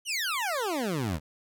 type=exponential sweep; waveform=20% pulse; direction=down; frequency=3102 to 69.9 Hz; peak=-23 dBFS; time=0.05-1.2 s; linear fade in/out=50 ms; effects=none